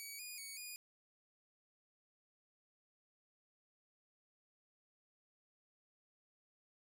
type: tone with pitch steps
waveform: 10% pulse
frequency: 2267 / 2454 / 2235 / 2454 Hz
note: C#7 / D#7 / C#7 / D#7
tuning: +38 / -25 / +14 / -25 cents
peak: -38 dBFS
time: 0-0.76 s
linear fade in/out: 0 ms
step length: 190 ms
effects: none